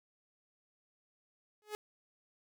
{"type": "tone with exponential growth", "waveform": "sawtooth", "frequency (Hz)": 422.2, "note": "G#4", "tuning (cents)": 29, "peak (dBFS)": -31, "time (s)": [1.62, 1.75], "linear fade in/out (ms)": 0, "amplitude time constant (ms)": 27, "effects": []}